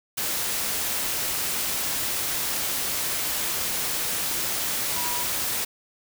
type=tone in noise; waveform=sine; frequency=972 Hz; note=B5; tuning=28 cents flat; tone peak=-32 dBFS; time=4.96-5.24 s; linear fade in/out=10 ms; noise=white; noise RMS=-27 dBFS; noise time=0.17-5.65 s; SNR=-8 dB; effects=none